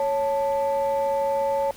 sine tone pair together, 554.4 / 880 Hz, C#5 / A5, 0 / 0 cents, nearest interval minor sixth, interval 800 cents, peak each -21 / -24 dBFS, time 0-1.71 s, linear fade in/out 2 ms, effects tanh soft clip ceiling -16 dBFS + pink hiss -46 dBFS RMS until 1.76 s

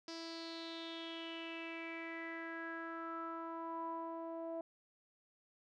sawtooth tone with low-pass filter sweep, 330 Hz, E4, 2 cents sharp, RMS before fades -45 dBFS, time 0.08-4.61 s, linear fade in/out 2 ms, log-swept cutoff 5100 to 720 Hz, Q 6.4, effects none

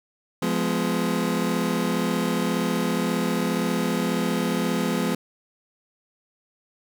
30% pulse chord, F diminished, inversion none, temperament just, 174.61 / 209.5 / 251.4 Hz, F3 / Ab3 / Cb4, 0 / +15 / +31 cents, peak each -24 dBFS, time 0.42-5.15 s, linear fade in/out 5 ms, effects none

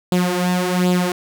sawtooth tone with flanger, 180 Hz, F#3, 47 cents flat, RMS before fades -18 dBFS, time 0.12-1.12 s, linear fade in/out 2 ms, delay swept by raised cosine 0.25 to 4.45 ms, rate 1.3 Hz, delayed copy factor +0.65, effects none

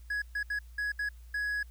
triangle tone bursts at uneven times, 1673 Hz, G#6, 12 cents sharp, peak -28 dBFS, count 6, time 0.1-0.22 / 0.35-0.43 / 0.5-0.59 / 0.78-0.92 / 0.99-1.09 / 1.34-1.63 s, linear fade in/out 5 ms, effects added 59 Hz sine -47 dBFS peak until 1.7 s + white hiss -66 dBFS RMS until 1.7 s

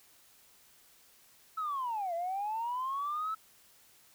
sine linear two-way sweep, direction down then up, 1318.5 to 663 to 1318.5 Hz, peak -31 dBFS, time 1.57-3.35 s, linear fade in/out 10 ms, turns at 2.14 s, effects tanh soft clip ceiling -28 dBFS + white hiss -62 dBFS RMS until 4.14 s

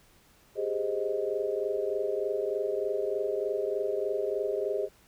sine chord, Ab major seventh, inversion third, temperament equal, 392 / 415.3 / 523.3 / 622.3 Hz, G4 / Ab4 / C5 / Eb5, 0 / 0 / 0 / 0 cents, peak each -33 / -31 / -35 / -34 dBFS, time 0.55-4.89 s, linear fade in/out 50 ms, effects pink hiss -61 dBFS RMS until 5.07 s

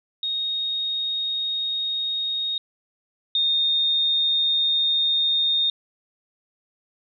sine tone pair in turn, 3729 / 3673 Hz, A#7 / A#7, 0 / -26 cents, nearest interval unison, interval 26 cents, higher first, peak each -23 / -18 dBFS, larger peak second, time 0.23-2.58 / 3.35-5.7 s, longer neither, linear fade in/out 2 ms, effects none

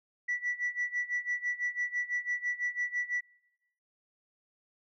sine tone with tremolo, 1958 Hz, B6, 15 cents flat, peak -26 dBFS, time 0.28-3.21 s, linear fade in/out 10 ms, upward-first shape sine, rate 6 Hz, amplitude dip 90%, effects noise-tail reverb RT60 1.0 s tail -26 dB re dry + tanh soft clip ceiling -25 dBFS

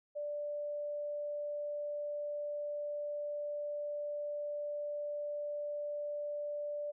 sine tone, 587.3 Hz, D5, in tune, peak -36 dBFS, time 0.15-6.92 s, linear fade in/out 20 ms, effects none

